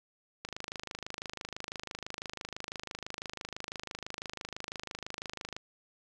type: click train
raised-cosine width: 0.2 ms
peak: -21 dBFS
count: 134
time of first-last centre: 0.45-5.565 s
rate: 26 Hz
effects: none